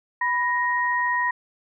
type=tone pair together; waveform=sine; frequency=987.8 / 1873.9 Hz; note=B5 / A#6; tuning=0 / +9 cents; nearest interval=major seventh; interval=1109 cents; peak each=-23 dBFS; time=0.21-1.31 s; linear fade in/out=5 ms; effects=none